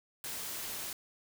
white noise, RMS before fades -40 dBFS, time 0.24-0.93 s, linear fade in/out 2 ms, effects none

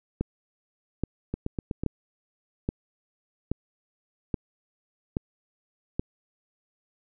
two click trains, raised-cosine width 3 ms, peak -16 / -13 dBFS, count 5 / 8, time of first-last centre 1.34-1.836 / 0.21-5.995 s, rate 8.07 / 1.21 Hz, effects none

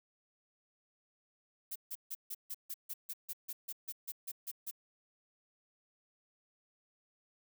violet noise bursts, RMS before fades -41 dBFS, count 16, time 1.71-4.712 s, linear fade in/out 10 ms, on 47 ms, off 150 ms, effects none

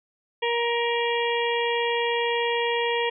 harmonic tone, 470.8 Hz, A#4, 17 cents sharp, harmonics 1 / 2 / 4 / 5 / 6 / 7, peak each -25 / -28 / -31 / -32 / -33 / -33 dBFS, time 0.42-3.1 s, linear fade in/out 10 ms, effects none

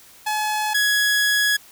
sawtooth tone pair in turn, 852 / 1674.7 Hz, G#5 / G#6, +44 / +14 cents, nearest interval octave, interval 1170 cents, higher second, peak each -17 / -13 dBFS, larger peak second, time 0.26-0.74 / 0.74-1.57 s, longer second, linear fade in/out 10 ms, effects white hiss -48 dBFS RMS until 1.71 s

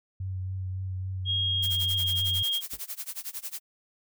sine tone with vibrato, 93.7 Hz, F#2, 22 cents sharp, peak -30 dBFS, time 0.2-2.43 s, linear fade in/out 5 ms, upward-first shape triangle, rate 3.6 Hz, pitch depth 23 cents each way
sine tone with pitch glide, 3266 to 3247 Hz, G#7 to G#7, -30 to -40 cents, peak -25 dBFS, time 1.25-2.62 s, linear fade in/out 50 ms, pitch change -10 cents, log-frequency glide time 1.35-1.88 s
blue noise with tremolo, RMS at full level -34 dBFS, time 1.62-3.6 s, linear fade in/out 20 ms, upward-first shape sine, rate 11 Hz, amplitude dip 95%
brown noise with exponential decay, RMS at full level -37 dBFS, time 2.73-2.82 s, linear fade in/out 5 ms, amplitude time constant 19 ms
effects none

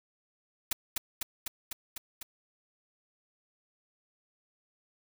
white noise with echo, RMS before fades -29 dBFS, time 0.71-0.73 s, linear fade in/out 5 ms, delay 250 ms, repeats 6, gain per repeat -2 dB, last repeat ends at 2.23 s, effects none

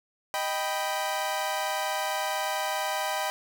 sawtooth chord, Eb augmented, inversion none, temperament equal, 622.3 / 784 / 987.8 Hz, Eb5 / G5 / B5, 0 / 0 / 0 cents, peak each -29 / -27 / -29 dBFS, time 0.34-3.3 s, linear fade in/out 0 ms, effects none

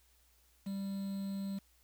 triangle tone with quantisation, 196.3 Hz, G3, 3 cents sharp, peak -34 dBFS, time 0.66-1.59 s, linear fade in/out 10 ms, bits 9, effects added 60 Hz sine -69 dBFS peak until 1.83 s + white hiss -70 dBFS RMS until 1.83 s

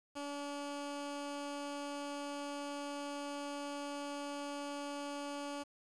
15% pulse tone, 286.5 Hz, D4, 43 cents flat, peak -34 dBFS, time 0.15-5.64 s, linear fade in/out 20 ms, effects resampled to 22050 Hz + 10-bit

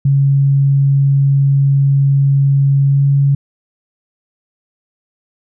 sine tone with pitch glide, 138.59 to 139.72 Hz, C#3 to C#3, 0 to +14 cents, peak -8 dBFS, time 0.05-3.35 s, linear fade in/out 5 ms, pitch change +14 cents, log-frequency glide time 2.85-3.06 s, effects none

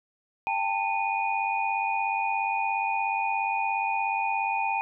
sine tone cluster, 795 / 892 / 2467 Hz, G5 / A5 / D#7, +24 / +23 / -15 cents, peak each -29 / -28 / -30 dBFS, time 0.47-4.81 s, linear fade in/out 0 ms, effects none

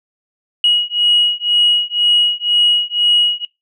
sine beating tone pair, 2900 / 2902 Hz, F#7 / F#7, -35 / -34 cents, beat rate 2 Hz, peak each -14 dBFS, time 0.64-3.45 s, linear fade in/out 2 ms, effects noise-tail reverb RT60 0.2 s tail -22 dB re dry + tanh soft clip ceiling -4 dBFS

